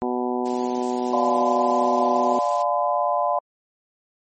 harmonic tone, 123.9 Hz, B2, 6 cents sharp, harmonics 2 / 3 / 4 / 5 / 6 / 7 / 8, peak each -26 / -26 / -33 / -35 / -29 / -33 / -34 dBFS, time 0.02-2.39 s, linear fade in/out 0 ms
blue noise, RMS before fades -36 dBFS, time 0.45-2.63 s, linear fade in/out 10 ms
sine chord, D diminished seventh, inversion none, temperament just, 587.3 / 704.8 / 845.8 / 1014.9 Hz, D5 / F5 / Ab5 / Cb6, 0 / +16 / +31 / +47 cents, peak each -24 / -23 / -27 / -24 dBFS, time 1.13-3.39 s, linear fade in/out 5 ms
effects MP3 32 kbps

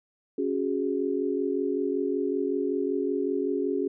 sine chord, C# suspended fourth, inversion none, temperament equal, 277.2 / 370 / 415.3 Hz, C#4 / F#4 / G#4, 0 / 0 / 0 cents, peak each -29 dBFS, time 0.38-3.88 s, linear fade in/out 5 ms, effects none

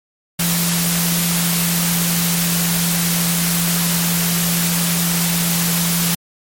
sine tone in noise, 171.1 Hz, F3, 35 cents flat, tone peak -18 dBFS, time 0.39-6.15 s, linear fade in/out 5 ms, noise white, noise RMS -19 dBFS, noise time 0.39-6.15 s, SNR -2 dB, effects MP3 64 kbps

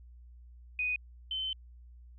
sine tone pair in turn, 2489 / 3070 Hz, D#7 / G7, 0 / -37 cents, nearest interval major third, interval 363 cents, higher second, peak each -29 / -32 dBFS, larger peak first, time 0.79-0.96 / 1.31-1.53 s, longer second, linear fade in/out 2 ms, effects added 60 Hz sine -50 dBFS peak until 2.18 s

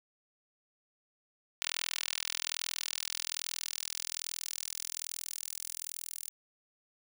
10% pulse tone with high-pass filter sweep, 41.2 Hz, E1, in tune, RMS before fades -39 dBFS, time 1.62-6.29 s, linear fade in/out 0 ms, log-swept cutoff 2900 to 8900 Hz, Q 1, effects none

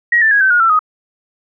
sine tone with pitch steps, 1897 / 1770 / 1651.4 / 1540.8 / 1437.7 / 1341.4 / 1251.6 Hz, A#6 / A6 / G#6 / G6 / F6 / E6 / D#6, +30 / +10 / -10 / -30 / +50 / +30 / +10 cents, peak -8 dBFS, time 0.12-0.792 s, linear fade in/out 5 ms, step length 96 ms, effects none

